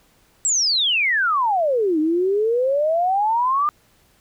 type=exponential two-way sweep; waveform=sine; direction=down then up; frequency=7902 to 301.9 to 1220 Hz; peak=-16 dBFS; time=0.45-3.69 s; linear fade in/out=0 ms; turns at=1.99 s; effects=pink hiss -58 dBFS RMS until 4.2 s